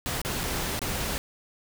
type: noise with dropouts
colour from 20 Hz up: pink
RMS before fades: -30 dBFS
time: 0.06-1.18 s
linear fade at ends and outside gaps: 0 ms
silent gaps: 0.216-0.249 / 0.433-0.438 / 0.792-0.817 s
effects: none